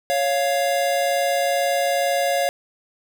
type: tone pair together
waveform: square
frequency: 556.3 / 698.5 Hz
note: C#5 / F5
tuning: +6 / 0 cents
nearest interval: major third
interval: 394 cents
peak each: -22 dBFS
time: 0.1-2.49 s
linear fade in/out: 0 ms
effects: none